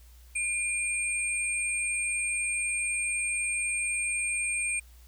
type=tone pair together; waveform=sine; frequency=2404 / 8556 Hz; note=D7 / C9; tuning=+40 / +38 cents; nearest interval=octave + minor seventh; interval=2198 cents; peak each=-29 / -31 dBFS; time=0.35-4.8 s; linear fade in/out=10 ms; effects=added 60 Hz sine -50 dBFS peak until 5.07 s + white hiss -61 dBFS RMS until 5.07 s